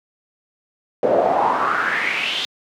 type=noise with band-pass filter sweep; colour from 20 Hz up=brown; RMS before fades=-19 dBFS; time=1.03-2.45 s; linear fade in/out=0 ms; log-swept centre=500 to 3600 Hz; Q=5.1; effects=high-pass 200 Hz 12 dB/octave